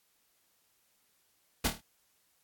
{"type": "noise with echo", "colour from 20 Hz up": "pink", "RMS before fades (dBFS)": -27, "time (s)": [1.64, 1.68], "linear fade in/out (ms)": 10, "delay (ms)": 26, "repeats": 5, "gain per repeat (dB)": -6, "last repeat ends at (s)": 1.81, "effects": ["white hiss -72 dBFS RMS until 2.43 s", "AAC 64 kbps"]}